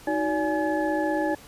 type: tone cluster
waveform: sine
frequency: 313.7 / 369.1 / 576 / 840 / 1713 Hz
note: D#4 / F#4 / D5 / G#5 / A6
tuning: +14 / -4 / -34 / +19 / -47 cents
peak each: -26 / -33 / -28 / -29 / -33 dBFS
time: 0.07-1.35 s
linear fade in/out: 5 ms
effects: pink hiss -48 dBFS RMS until 1.47 s + resampled to 32000 Hz